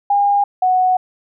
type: tone pair in turn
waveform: sine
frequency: 810 / 739.2 Hz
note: G#5 / F#5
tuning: -43 / -2 cents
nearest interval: major second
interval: 159 cents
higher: first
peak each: -11 dBFS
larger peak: neither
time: 0.1-0.44 / 0.62-0.97 s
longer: second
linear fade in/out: 5 ms
effects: none